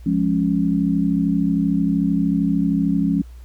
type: chord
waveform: sine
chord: Db major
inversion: first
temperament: equal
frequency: 174.61 / 207.7 / 277.2 Hz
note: F3 / Ab3 / Db4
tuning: 0 / 0 / 0 cents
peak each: -20 / -21 / -20 dBFS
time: 0.06-3.22 s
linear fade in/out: 5 ms
effects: added 60 Hz sine -36 dBFS peak until 3.44 s + pink hiss -56 dBFS RMS until 3.44 s